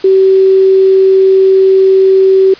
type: tone with quantisation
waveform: sine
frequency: 382.6 Hz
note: G4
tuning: 42 cents flat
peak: -3 dBFS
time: 0.04-2.54 s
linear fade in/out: 5 ms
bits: 5
effects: white hiss -33 dBFS RMS until 2.59 s + resampled to 11025 Hz